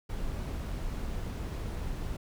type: noise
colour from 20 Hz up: brown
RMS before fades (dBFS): -35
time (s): 0.09-2.17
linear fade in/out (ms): 10
effects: none